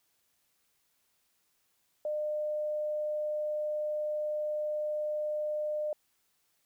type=tone; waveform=sine; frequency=604 Hz; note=D5; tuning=48 cents sharp; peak=-30 dBFS; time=2.05-5.93 s; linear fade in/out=2 ms; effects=white hiss -74 dBFS RMS until 6.65 s